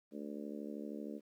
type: harmonic tone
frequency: 72.9 Hz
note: D2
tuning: 12 cents flat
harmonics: 3 / 4 / 5 / 6 / 7 / 8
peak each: -45 / -46 / -51 / -51 / -53 / -54 dBFS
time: 0.11-1.21 s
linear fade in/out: 50 ms
effects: 12-bit